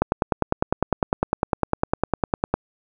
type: click train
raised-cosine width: 1 ms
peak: -4 dBFS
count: 26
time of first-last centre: 0.02-2.54 s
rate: 9.92 Hz
effects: none